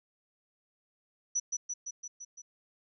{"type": "tone with echo", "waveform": "sine", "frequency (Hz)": 5920, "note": "F#8", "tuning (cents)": 0, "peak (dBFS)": -27, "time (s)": [1.35, 1.4], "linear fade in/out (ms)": 10, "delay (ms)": 170, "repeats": 6, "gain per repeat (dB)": -3, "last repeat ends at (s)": 2.42, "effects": []}